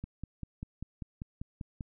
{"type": "click train", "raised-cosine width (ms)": 5, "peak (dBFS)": -26, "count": 10, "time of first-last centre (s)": [0.04, 1.808], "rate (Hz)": 5.09, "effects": []}